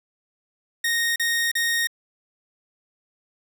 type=tone bursts; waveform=sawtooth; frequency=1859 Hz; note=A#6; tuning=5 cents flat; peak=-17 dBFS; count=3; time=0.84-1.872 s; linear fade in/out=5 ms; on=320 ms; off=36 ms; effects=8-bit